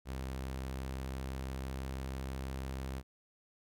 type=tone with pitch glide; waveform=sawtooth; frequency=65.7 to 66.2 Hz; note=C2 to C2; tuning=+8 to +21 cents; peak=-34 dBFS; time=0.05-3.03 s; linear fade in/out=50 ms; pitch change=+13 cents; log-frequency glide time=0.32-2.19 s; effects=none